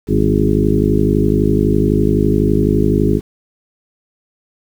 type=harmonic tone with a mistuned harmonic; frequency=51.91 Hz; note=G#1; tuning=in tune; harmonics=1 / 2 / 3 / 4 / 5 / 6 / 7 / 8; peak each=-19 / -19 / -19 / -19 / -19 / -19 / -19 / -19 dBFS; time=0.07-3.21 s; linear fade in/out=50 ms; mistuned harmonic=4; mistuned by=-55 cents; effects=7-bit